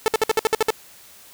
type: tone bursts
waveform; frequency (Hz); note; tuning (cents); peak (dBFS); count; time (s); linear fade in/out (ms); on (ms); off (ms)
sawtooth; 440; A4; 0; -11; 9; 0.06-0.704; 0; 20; 58
effects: white hiss -47 dBFS RMS until 1.33 s